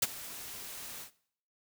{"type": "noise with ADSR envelope", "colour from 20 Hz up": "white", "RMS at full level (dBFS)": -25, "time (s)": [0.02, 1.11], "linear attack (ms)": 7, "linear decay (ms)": 31, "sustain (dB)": -19, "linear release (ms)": 100, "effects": ["noise-tail reverb RT60 0.6 s tail -19 dB re dry"]}